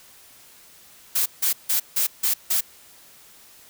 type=noise bursts; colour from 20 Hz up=blue; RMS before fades=-21 dBFS; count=6; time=1.15-2.61 s; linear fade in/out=10 ms; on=110 ms; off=160 ms; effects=white hiss -50 dBFS RMS until 3.69 s